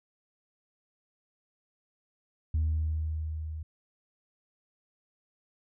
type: tone with level ramp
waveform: sine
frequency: 78.4 Hz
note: D#2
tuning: 14 cents sharp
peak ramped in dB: -22 to -35 dBFS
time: 2.54-3.63 s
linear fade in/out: 5 ms
effects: tanh soft clip ceiling -22 dBFS